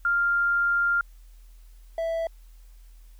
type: tone pair in turn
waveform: sine / triangle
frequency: 1396.9 / 659.2 Hz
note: F6 / E5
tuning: 0 / 0 cents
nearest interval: octave + minor second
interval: 1300 cents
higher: first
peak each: -20 / -23 dBFS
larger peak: first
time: 0.05-1.01 / 1.98-2.27 s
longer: first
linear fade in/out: 2 ms
effects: added 41 Hz sine -46 dBFS peak until 3.19 s + white hiss -64 dBFS RMS until 3.19 s